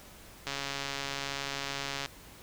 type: click train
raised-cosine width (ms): 0.2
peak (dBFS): -17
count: 222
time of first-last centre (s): 0.47-2.06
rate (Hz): 139
effects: pink hiss -52 dBFS RMS until 2.42 s